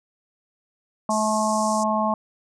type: harmonic tone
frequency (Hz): 215.8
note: A3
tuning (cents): -33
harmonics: 1 / 3 / 4 / 5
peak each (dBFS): -25 / -25 / -25 / -25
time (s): 1.09-2.14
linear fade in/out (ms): 2
type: band-pass noise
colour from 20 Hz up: pink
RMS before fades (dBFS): -35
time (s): 1.1-1.84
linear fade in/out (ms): 10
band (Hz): 5300 to 9200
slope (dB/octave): 48
effects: none